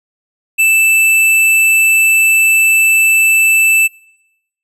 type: tone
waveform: square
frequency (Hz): 2644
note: E7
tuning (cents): +5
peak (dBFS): -8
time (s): 0.58-3.88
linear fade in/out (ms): 20
effects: noise-tail reverb RT60 0.9 s tail -26 dB re dry + resampled to 32000 Hz